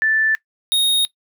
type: tone pair in turn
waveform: sine / square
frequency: 1760 / 3729 Hz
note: A6 / A#7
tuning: 0 / 0 cents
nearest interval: octave + minor second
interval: 1300 cents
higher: second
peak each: -14 dBFS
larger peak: neither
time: 0.02-0.35 / 0.72-1.05 s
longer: neither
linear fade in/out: 0 ms
effects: noise-tail reverb RT60 0.1 s tail -20 dB re dry